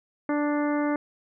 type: harmonic tone with a mistuned harmonic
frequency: 293.7 Hz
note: D4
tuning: in tune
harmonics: 1 / 2 / 3 / 4 / 5 / 6 / 7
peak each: -24 / -30 / -34 / -36 / -38 / -40 / -41 dBFS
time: 0.29-0.96 s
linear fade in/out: 2 ms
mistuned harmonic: 7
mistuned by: +19 cents
effects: none